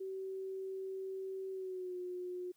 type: tone with pitch glide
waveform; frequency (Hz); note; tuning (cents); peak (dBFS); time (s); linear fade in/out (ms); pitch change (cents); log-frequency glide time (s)
sine; 382.2 to 360.7; G4 to F#4; -44 to -44; -39; 0-2.52; 10; -100; 1.51-1.96
effects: white hiss -75 dBFS RMS until 2.56 s